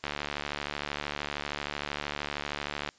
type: click train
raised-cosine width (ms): 0.3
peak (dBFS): -16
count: 209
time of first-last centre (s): 0.04-2.889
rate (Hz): 73
effects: white hiss -61 dBFS RMS until 2.98 s + resampled to 16000 Hz